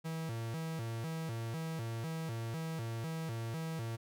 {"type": "tone with vibrato", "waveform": "45% pulse", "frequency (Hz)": 136.1, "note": "C#3", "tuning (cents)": -31, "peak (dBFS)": -37, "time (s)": [0.04, 3.97], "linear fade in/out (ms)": 20, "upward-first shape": "square", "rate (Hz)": 2, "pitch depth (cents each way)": 300, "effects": []}